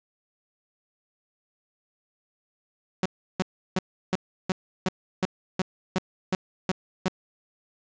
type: tone bursts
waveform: sawtooth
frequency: 186.2 Hz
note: F#3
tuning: 11 cents sharp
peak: -18 dBFS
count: 12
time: 3.03-7.082 s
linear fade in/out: 2 ms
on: 26 ms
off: 340 ms
effects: resampled to 16000 Hz + 8-bit